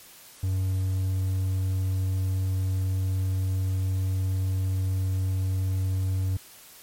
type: tone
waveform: triangle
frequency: 94.3 Hz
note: F#2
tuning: 33 cents sharp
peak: -21 dBFS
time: 0.43-6.37 s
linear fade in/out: 5 ms
effects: white hiss -49 dBFS RMS until 6.82 s + MP3 64 kbps